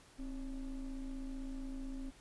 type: ring-modulated tone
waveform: triangle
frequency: 146.83 Hz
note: D3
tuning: in tune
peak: -35 dBFS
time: 0.18-2.11 s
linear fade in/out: 20 ms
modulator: 119 Hz
effects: pink hiss -62 dBFS RMS until 2.2 s + resampled to 24000 Hz